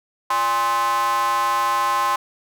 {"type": "tone with high-pass filter", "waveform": "square", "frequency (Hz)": 116.54, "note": "A#2", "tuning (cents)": 0, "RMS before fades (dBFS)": -20, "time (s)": [0.3, 2.16], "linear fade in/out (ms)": 5, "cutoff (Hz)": 980, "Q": 9.6, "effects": []}